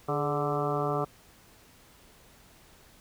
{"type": "harmonic tone with a mistuned harmonic", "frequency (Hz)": 146.83, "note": "D3", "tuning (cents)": 0, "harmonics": [1, 2, 3, 4, 5, 6, 7, 8, 9], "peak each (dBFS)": [-33, -37, -32, -35, -34, -42, -40, -34, -39], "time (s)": [0.08, 1.05], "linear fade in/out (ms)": 10, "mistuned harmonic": 3, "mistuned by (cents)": -60, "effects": ["pink hiss -57 dBFS RMS until 3 s"]}